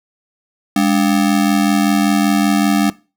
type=ring-modulated tone; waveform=square; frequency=246.9 Hz; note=B3; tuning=in tune; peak=-9 dBFS; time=0.76-2.9 s; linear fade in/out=2 ms; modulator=42.6 Hz; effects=noise-tail reverb RT60 0.3 s tail -20 dB re dry